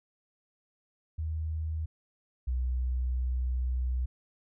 sine tone pair in turn, 79 / 62.7 Hz, D#2 / B1, +27 / +27 cents, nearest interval major third, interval 400 cents, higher first, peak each -30 / -27 dBFS, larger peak second, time 1.18-1.86 / 2.47-4.06 s, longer second, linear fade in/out 10 ms, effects none

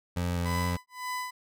25% pulse tone with vibrato, 87.31 Hz, F2, in tune, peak -24 dBFS, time 0.16-0.77 s, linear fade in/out 10 ms, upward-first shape square, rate 2.5 Hz, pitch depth 14 cents each way
30% pulse tone with tremolo, 1001 Hz, B5, 23 cents sharp, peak -28 dBFS, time 0.45-1.31 s, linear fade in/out 10 ms, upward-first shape sine, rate 1.8 Hz, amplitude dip 100%
effects none

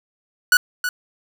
45% pulse tone with echo, 1473 Hz, F#6, 8 cents flat, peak -10 dBFS, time 0.52-0.57 s, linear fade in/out 2 ms, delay 320 ms, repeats 1, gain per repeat -10 dB, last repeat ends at 0.89 s, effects none

